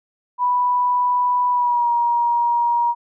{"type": "tone with pitch glide", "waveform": "sine", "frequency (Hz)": [986, 948.6], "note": ["B5", "A#5"], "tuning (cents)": [-3, 30], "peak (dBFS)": -15, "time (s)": [0.38, 2.95], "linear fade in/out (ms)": 50, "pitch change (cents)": -67, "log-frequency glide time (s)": [1.5, 1.9], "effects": []}